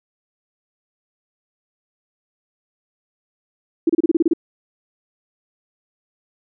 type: tone bursts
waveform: sine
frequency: 329.6 Hz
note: E4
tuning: in tune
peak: -11 dBFS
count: 9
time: 3.87-4.335 s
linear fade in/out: 5 ms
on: 25 ms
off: 30 ms
effects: none